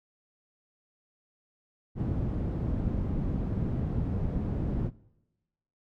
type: low-pass noise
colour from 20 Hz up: white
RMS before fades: -30 dBFS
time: 1.95-4.91 s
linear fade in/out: 50 ms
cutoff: 170 Hz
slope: 12 dB/octave
effects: noise-tail reverb RT60 1.0 s tail -22 dB re dry